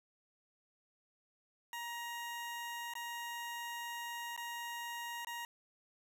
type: tone with dropouts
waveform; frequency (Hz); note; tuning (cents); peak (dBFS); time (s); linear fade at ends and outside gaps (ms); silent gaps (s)
20% pulse; 944; A#5; +22; -36; 1.73-5.45; 1; 2.937-2.953 / 4.364-4.376 / 5.248-5.27
effects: none